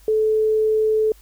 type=tone; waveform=sine; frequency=434.5 Hz; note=A4; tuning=22 cents flat; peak=-15 dBFS; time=0.08-1.12 s; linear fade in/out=2 ms; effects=added 50 Hz sine -47 dBFS peak until 1.21 s + white hiss -54 dBFS RMS until 1.21 s